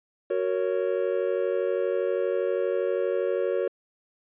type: chord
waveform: triangle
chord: F# major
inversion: none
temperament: just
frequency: 370 / 462.5 / 555 Hz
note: F#4 / A#4 / C#5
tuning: 0 / -14 / +2 cents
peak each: -26 dBFS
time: 0.3-3.68 s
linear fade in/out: 5 ms
effects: resampled to 8000 Hz